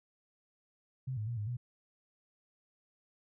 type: tone with pitch steps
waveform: sine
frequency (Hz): 130.3 / 106.9 / 118.7 / 104.4 / 122.1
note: C3 / A2 / A#2 / G#2 / B2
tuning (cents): -7 / -49 / +32 / +10 / -19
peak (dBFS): -34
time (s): 1.07-1.57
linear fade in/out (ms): 10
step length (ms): 100
effects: none